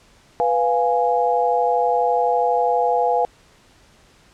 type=chord; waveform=sine; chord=F diminished; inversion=second; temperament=equal; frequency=493.9 / 698.5 / 830.6 Hz; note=Cb5 / F5 / Ab5; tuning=0 / 0 / 0 cents; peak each=-20 dBFS; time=0.4-3.25 s; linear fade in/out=0 ms; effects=pink hiss -53 dBFS RMS until 4.33 s + low-pass 8000 Hz 12 dB/octave